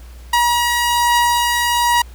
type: beating tone pair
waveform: sawtooth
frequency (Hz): 956 / 957.2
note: A#5 / A#5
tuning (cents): +43 / +46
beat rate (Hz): 1.2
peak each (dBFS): -19 / -10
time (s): 0.33-2.02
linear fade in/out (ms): 5
effects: added 60 Hz sine -34 dBFS peak until 2.14 s + pink hiss -47 dBFS RMS until 2.14 s